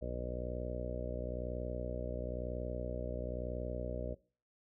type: harmonic tone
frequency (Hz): 61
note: B1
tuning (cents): -21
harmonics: 1 / 2 / 3 / 4 / 5 / 6 / 7 / 8 / 9 / 10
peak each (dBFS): -41 / -46 / -49 / -48 / -52 / -50 / -52 / -46 / -46 / -45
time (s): 0.01-4.15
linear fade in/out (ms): 20
effects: noise-tail reverb RT60 0.4 s tail -21 dB re dry